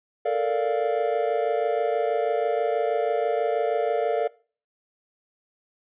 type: chord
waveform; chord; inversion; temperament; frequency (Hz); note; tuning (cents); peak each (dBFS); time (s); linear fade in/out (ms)
triangle; Bb major seventh; third; equal; 440 / 466.2 / 587.3 / 698.5; A4 / Bb4 / D5 / F5; 0 / 0 / 0 / 0; -25; 0.25-4.28; 10
effects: noise-tail reverb RT60 0.4 s tail -22 dB re dry + resampled to 8000 Hz